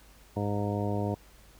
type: harmonic tone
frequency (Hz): 102.6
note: G#2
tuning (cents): -21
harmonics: 1 / 2 / 3 / 4 / 5 / 6 / 7 / 9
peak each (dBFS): -31 / -34 / -36 / -37 / -38 / -39 / -39 / -41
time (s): 0.36-1.15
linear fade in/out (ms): 10
effects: added 50 Hz sine -56 dBFS peak until 1.59 s + pink hiss -58 dBFS RMS until 1.59 s